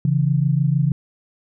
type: tone pair together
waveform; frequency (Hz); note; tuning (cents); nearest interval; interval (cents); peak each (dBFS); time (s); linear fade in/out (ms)
sine; 137.58 / 164.1; C#3 / E3; -13 / -8; minor third; 305; -17 / -19; 0.05-0.92; 2
effects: none